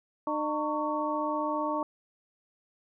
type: harmonic tone with a mistuned harmonic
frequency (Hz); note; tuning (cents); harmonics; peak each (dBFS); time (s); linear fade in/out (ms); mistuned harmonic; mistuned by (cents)
302.5; D#4; -49; 1 / 2 / 3 / 4; -33 / -33 / -33 / -33; 0.27-1.83; 2; 4; -140
effects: none